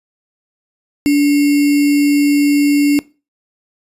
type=tone with sample-and-hold; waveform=sine; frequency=288.8 Hz; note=D4; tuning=29 cents flat; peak=-8 dBFS; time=1.06-2.99 s; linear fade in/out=0 ms; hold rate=2450 Hz; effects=noise-tail reverb RT60 0.3 s tail -21 dB re dry + resampled to 32000 Hz